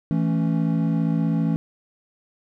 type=chord; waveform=triangle; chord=A major; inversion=second; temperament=equal; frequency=164.81 / 220 / 277.2 Hz; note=E3 / A3 / C#4; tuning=0 / 0 / 0 cents; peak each=-19 / -23 / -24 dBFS; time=0.11-1.56 s; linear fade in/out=0 ms; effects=none